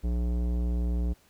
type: tone with tanh clipping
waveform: sine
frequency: 59.6 Hz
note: A#1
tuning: 39 cents sharp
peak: -27 dBFS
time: 0.03-1.14 s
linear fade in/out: 20 ms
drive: 16 dB
effects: pink hiss -62 dBFS RMS until 1.29 s